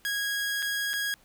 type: tone with dropouts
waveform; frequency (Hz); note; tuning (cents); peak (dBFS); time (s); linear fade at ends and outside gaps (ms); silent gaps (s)
sawtooth; 1648; G#6; -14; -24; 0.05-1.14; 0; 0.622-0.626 / 0.933-0.938
effects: pink hiss -61 dBFS RMS until 1.24 s